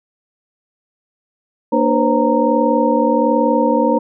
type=tone cluster; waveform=sine; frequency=232.8 / 296.7 / 496.7 / 538 / 927 Hz; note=A#3 / D4 / B4 / C5 / A#5; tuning=-2 / +18 / +10 / +48 / -10 cents; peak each=-18 dBFS; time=1.72-3.99 s; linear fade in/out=10 ms; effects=none